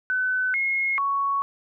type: tone with pitch steps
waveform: sine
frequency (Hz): 1510 / 2159 / 1113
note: F#6 / C#7 / C#6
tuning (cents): +35 / -46 / +7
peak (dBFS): -21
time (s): 0.1-1.42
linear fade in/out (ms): 0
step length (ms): 440
effects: none